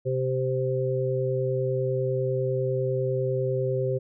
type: harmonic tone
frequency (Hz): 130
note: C3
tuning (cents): -11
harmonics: 1 / 3 / 4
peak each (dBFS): -27 / -28 / -28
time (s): 0.05-3.99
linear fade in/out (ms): 20
effects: none